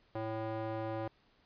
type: tone with band-pass filter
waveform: square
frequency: 110.8 Hz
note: A2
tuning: 13 cents sharp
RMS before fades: -38 dBFS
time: 0.15-1.08 s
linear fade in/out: 5 ms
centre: 610 Hz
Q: 1.2
effects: pink hiss -69 dBFS RMS until 1.45 s + resampled to 11025 Hz